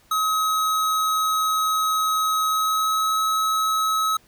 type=tone with pitch glide; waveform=square; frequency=1274 to 1285.1 Hz; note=D#6 to E6; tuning=+41 to -44 cents; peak=-20 dBFS; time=0.11-4.17 s; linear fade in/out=5 ms; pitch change=+15 cents; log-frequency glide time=2.4-3.2 s; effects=pink hiss -57 dBFS RMS until 4.27 s